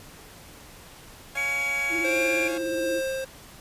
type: chord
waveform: 15% pulse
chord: Db major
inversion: none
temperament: equal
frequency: 554.4 / 698.5 / 830.6 Hz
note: Db5 / F5 / Ab5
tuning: 0 / 0 / 0 cents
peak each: -32 dBFS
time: 1.35-2.58 s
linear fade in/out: 5 ms
type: tone with pitch glide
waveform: triangle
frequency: 2265 to 2379 Hz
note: C#7 to D7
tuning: +37 to +22 cents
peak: -23 dBFS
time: 1.37-2.48 s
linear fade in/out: 5 ms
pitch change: +85 cents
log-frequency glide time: 2-2.17 s
type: tone with vibrato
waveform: sine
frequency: 332.2 Hz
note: E4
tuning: 13 cents sharp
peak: -29 dBFS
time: 1.89-3.02 s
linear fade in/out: 50 ms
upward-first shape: sine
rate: 17 Hz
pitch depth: 60 cents each way
type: tone with tremolo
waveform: square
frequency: 530 Hz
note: C5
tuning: 22 cents sharp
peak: -25 dBFS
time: 2.04-3.25 s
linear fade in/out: 10 ms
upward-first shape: triangle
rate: 1.4 Hz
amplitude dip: 50%
effects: pink hiss -47 dBFS RMS until 3.6 s + resampled to 32000 Hz

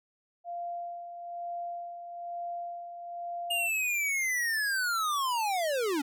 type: tone with tremolo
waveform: sine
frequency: 694 Hz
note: F5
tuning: 11 cents flat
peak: -33 dBFS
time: 0.44-3.7 s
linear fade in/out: 50 ms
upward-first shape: sine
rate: 1.1 Hz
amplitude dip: 55%
type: linear sweep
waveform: square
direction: down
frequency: 2848 to 267 Hz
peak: -28 dBFS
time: 3.5-6.02 s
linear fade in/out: 10 ms
effects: none

